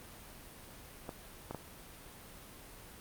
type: clicks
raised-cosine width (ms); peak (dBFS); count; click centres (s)
1; -26; 3; 1.092 / 1.51 / 1.547
effects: pink hiss -52 dBFS RMS until 3 s + Opus 32 kbps